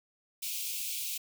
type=high-pass noise; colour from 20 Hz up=white; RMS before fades=-36 dBFS; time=0.42-1.18 s; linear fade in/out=10 ms; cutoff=2300 Hz; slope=96 dB/octave; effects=none